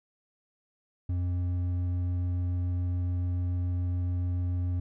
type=tone with hard clipping; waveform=sine; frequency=89.3 Hz; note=F2; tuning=39 cents sharp; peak=-28 dBFS; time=1.09-4.8 s; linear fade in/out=5 ms; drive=5 dB; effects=none